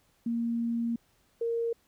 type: tone pair in turn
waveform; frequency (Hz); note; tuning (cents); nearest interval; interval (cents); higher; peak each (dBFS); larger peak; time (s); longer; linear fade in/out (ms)
sine; 233.1 / 463.8; A#3 / A#4; 0 / -9; octave; 1191; second; -27; neither; 0.26-0.96 / 1.41-1.73; first; 5
effects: pink hiss -68 dBFS RMS until 1.87 s